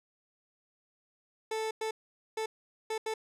30% pulse tone bursts at uneven times, 440 Hz, A4, in tune, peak -29 dBFS, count 5, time 1.51-1.71 / 1.81-1.91 / 2.37-2.46 / 2.9-2.98 / 3.06-3.14 s, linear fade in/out 5 ms, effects low-pass 10000 Hz 12 dB/octave

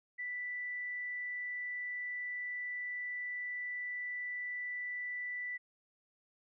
sine tone, 1975.5 Hz, B6, in tune, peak -37 dBFS, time 0.18-5.58 s, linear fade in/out 20 ms, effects none

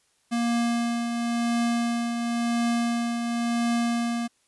square tone with tremolo, 235.2 Hz, A#3, 16 cents sharp, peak -22 dBFS, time 0.31-4.28 s, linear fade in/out 20 ms, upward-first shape triangle, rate 0.95 Hz, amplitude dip 45%, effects white hiss -67 dBFS RMS until 4.47 s + resampled to 24000 Hz

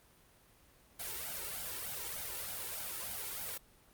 white noise with flanger, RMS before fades -41 dBFS, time 0.99-3.58 s, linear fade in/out 10 ms, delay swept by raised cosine 1.3 to 2.25 ms, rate 3.3 Hz, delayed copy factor +1, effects pink hiss -64 dBFS RMS until 3.93 s + Opus 32 kbps

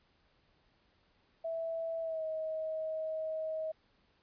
sine tone with pitch glide, 657 to 633.2 Hz, E5 to D#5, -6 to +30 cents, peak -34 dBFS, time 1.44-3.72 s, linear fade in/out 10 ms, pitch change -64 cents, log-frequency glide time 2.01-2.24 s, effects pink hiss -71 dBFS RMS until 4.22 s + resampled to 11025 Hz

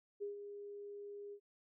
sine tone with ADSR envelope, 407.5 Hz, G#4, 33 cents flat, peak -38 dBFS, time 0.2-1.4 s, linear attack 25 ms, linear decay 130 ms, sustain -8 dB, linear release 72 ms, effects none

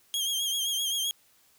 sawtooth tone with vibrato, 3234 Hz, G#7, 47 cents flat, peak -24 dBFS, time 0.14-1.11 s, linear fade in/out 0 ms, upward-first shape sine, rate 7.7 Hz, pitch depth 50 cents each way, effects white hiss -63 dBFS RMS until 1.58 s

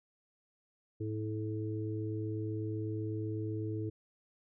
harmonic tone, 108 Hz, A2, 32 cents flat, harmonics 1 / 3 / 4, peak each -36 / -39 / -42 dBFS, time 1-3.9 s, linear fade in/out 10 ms, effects none

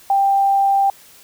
sine tone, 789 Hz, G5, 11 cents sharp, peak -12 dBFS, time 0.1-0.9 s, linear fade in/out 2 ms, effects white hiss -46 dBFS RMS until 1.23 s

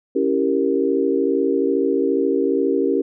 sine chord, C# diminished seventh, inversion none, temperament equal, 277.2 / 329.6 / 392 / 466.2 Hz, C#4 / E4 / G4 / Bb4, 0 / 0 / 0 / 0 cents, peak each -21 / -24 / -20 / -22 dBFS, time 0.15-3.02 s, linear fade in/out 10 ms, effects none

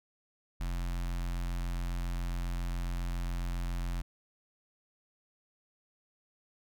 square tone with notch filter, 43.65 Hz, F1, in tune, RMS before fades -34 dBFS, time 0.6-4.02 s, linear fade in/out 10 ms, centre 440 Hz, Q 1.1, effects none

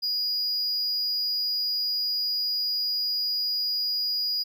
triangle tone with amplitude modulation, 4895 Hz, D#8, 29 cents flat, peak -22 dBFS, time 0.02-4.44 s, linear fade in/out 20 ms, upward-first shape sine, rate 286 Hz, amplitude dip 30%, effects none

